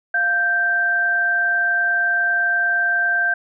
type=tone pair together; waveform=sine; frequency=698.5 / 1568 Hz; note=F5 / G6; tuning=0 / 0 cents; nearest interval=octave + major second; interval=1400 cents; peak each=-26 / -16 dBFS; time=0.14-3.34 s; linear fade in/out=5 ms; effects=none